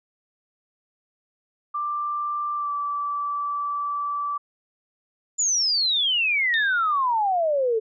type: tone with pitch glide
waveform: sine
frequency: 1181 to 1159.4 Hz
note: D6 to D6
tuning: +9 to -23 cents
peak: -24 dBFS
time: 1.74-4.38 s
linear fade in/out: 10 ms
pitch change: -32 cents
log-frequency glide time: 2.55-2.71 s
type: exponential sweep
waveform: sine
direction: down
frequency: 7150 to 429 Hz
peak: -19 dBFS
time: 5.38-7.8 s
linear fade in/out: 20 ms
type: tone with exponential decay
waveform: sine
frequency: 3669 Hz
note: A#7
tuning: 28 cents flat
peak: -24 dBFS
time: 6.54-7.05 s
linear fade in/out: 0 ms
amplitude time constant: 110 ms
effects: none